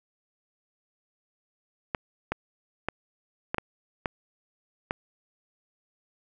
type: clicks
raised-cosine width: 0.5 ms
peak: -12 dBFS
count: 7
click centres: 1.948 / 2.32 / 2.886 / 3.545 / 3.583 / 4.058 / 4.909 s
effects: none